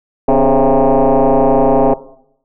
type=tone with frequency modulation; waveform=sine; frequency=120.8 Hz; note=B2; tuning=38 cents flat; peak=-6 dBFS; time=0.28-1.94 s; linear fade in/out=5 ms; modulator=135 Hz; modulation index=5.5; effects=noise-tail reverb RT60 0.7 s tail -17 dB re dry + tanh soft clip ceiling -2 dBFS